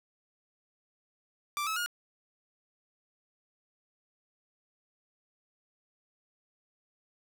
sawtooth tone with pitch steps, 1174.7 / 1295.9 / 1429.6 Hz, D6 / E6 / F6, 0 / -30 / +40 cents, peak -27 dBFS, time 1.57-1.861 s, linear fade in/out 0 ms, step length 97 ms, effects none

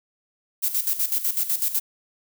violet noise with tremolo, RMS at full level -22 dBFS, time 0.62-1.8 s, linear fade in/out 20 ms, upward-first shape square, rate 8 Hz, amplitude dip 70%, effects none

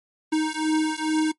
square beating tone pair, 311.2 / 313.5 Hz, D#4 / D#4, 0 / +13 cents, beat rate 2.3 Hz, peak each -25 dBFS, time 0.32-1.32 s, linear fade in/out 10 ms, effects noise-tail reverb RT60 0.1 s tail -21 dB re dry + MP3 48 kbps

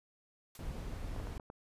white noise with exponential decay, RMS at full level -50 dBFS, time 0.55-0.68 s, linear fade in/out 2 ms, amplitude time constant 27 ms
brown noise, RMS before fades -41 dBFS, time 0.59-1.38 s, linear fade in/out 2 ms
clicks, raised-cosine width 1 ms, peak -32 dBFS, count 5, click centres 1.163 / 1.2 / 1.271 / 1.398 / 1.501 s
effects resampled to 32000 Hz

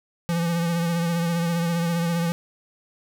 square tone with vibrato, 169.5 Hz, E3, 49 cents sharp, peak -22 dBFS, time 0.29-2.32 s, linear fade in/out 0 ms, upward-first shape triangle, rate 15 Hz, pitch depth 41 cents each way, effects none

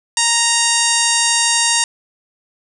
harmonic tone with a mistuned harmonic, 932.3 Hz, A#5, in tune, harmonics 1 / 2 / 3 / 4 / 5 / 6 / 7 / 8 / 9 / 10, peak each -22 / -22 / -22 / -22 / -22 / -22 / -22 / -22 / -22 / -22 dBFS, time 0.17-1.84 s, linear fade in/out 2 ms, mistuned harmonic 8, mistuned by -25 cents, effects none

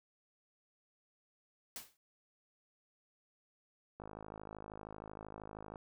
white noise with exponential decay, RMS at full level -42 dBFS, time 1.76-1.97 s, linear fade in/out 1 ms, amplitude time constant 44 ms
click train, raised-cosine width 1 ms, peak -33 dBFS, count 94, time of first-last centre 4-5.758 s, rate 52.9 Hz
effects none

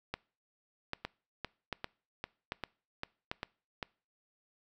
two click trains, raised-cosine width 0.3 ms, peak -20 / -19 dBFS, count 8 / 5, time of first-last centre 1.05-3.828 / 0.14-3.315 s, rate 2.52 / 1.26 Hz, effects noise-tail reverb RT60 0.4 s tail -24 dB re dry

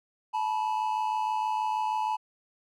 triangle tone pair together, 868 / 974.3 Hz, A5 / B5, -24 / -24 cents, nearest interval major second, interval 200 cents, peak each -26 / -29 dBFS, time 0.33-2.17 s, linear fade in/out 20 ms, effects none

